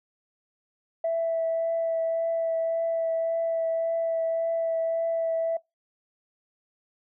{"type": "tone with vibrato", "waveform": "sine", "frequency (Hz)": 659.3, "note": "E5", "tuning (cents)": 0, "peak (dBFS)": -22, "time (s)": [1.04, 5.57], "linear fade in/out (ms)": 5, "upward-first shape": "triangle", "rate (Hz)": 1.8, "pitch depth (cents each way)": 12, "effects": ["noise-tail reverb RT60 0.2 s tail -24 dB re dry", "tanh soft clip ceiling -19 dBFS"]}